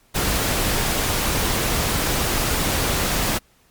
pink noise, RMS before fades -21 dBFS, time 0.14-3.39 s, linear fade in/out 20 ms, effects pink hiss -58 dBFS RMS until 3.7 s + MP3 96 kbps

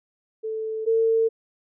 sine tone pair in turn, 440 / 450.8 Hz, A4 / A4, 0 / +42 cents, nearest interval unison, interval 42 cents, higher second, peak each -26 / -17 dBFS, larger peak second, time 0.43-0.86 / 0.86-1.29 s, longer neither, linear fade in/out 20 ms, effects none

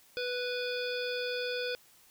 harmonic tone, 493.9 Hz, B4, in tune, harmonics 1 / 3 / 5 / 7 / 9 / 10, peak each -34 / -39 / -41 / -42 / -44 / -44 dBFS, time 0.17-1.75 s, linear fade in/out 0 ms, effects white hiss -61 dBFS RMS until 2.1 s

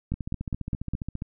two click trains, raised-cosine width 5 ms, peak -16 / -19 dBFS, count 5 / 17, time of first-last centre 0.12-0.936 / 0.14-1.221 s, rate 4.9 / 14.8 Hz, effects none

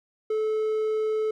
triangle tone, 434 Hz, A4, 24 cents flat, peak -21 dBFS, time 0.3-1.31 s, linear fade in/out 5 ms, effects none

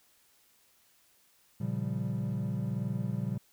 triangle chord, G half-diminished seventh, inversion first, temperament equal, 116.54 / 138.59 / 174.61 / 196 Hz, Bb2 / Db3 / F3 / G3, 0 / 0 / 0 / 0 cents, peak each -33 / -34 / -36 / -34 dBFS, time 1.6-3.38 s, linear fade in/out 10 ms, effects white hiss -66 dBFS RMS until 3.52 s

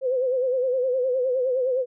sine tone with vibrato, 511 Hz, C5, 41 cents flat, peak -20 dBFS, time 0.01-1.86 s, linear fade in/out 50 ms, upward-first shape sine, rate 9.7 Hz, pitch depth 75 cents each way, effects none

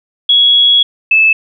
sine tone pair in turn, 3342 / 2618 Hz, G#7 / E7, +10 / -13 cents, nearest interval major third, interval 423 cents, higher first, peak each -5 dBFS, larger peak neither, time 0.29-0.83 / 1.11-1.33 s, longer first, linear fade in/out 5 ms, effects none

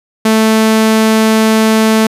sawtooth tone, 220 Hz, A3, in tune, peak -3 dBFS, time 0.25-2.07 s, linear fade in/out 5 ms, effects resampled to 32000 Hz + 7-bit

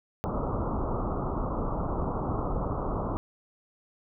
pink low-pass noise, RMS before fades -30 dBFS, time 0.24-3.17 s, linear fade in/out 0 ms, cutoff 1300 Hz, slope 96 dB/octave, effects none

